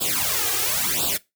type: noise with flanger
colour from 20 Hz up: white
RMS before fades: -23 dBFS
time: 0-1.18 s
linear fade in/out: 20 ms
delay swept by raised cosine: 0.24 to 2.54 ms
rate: 0.96 Hz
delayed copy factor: +0.95
effects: noise-tail reverb RT60 0.2 s tail -20 dB re dry + high-pass 60 Hz 12 dB/octave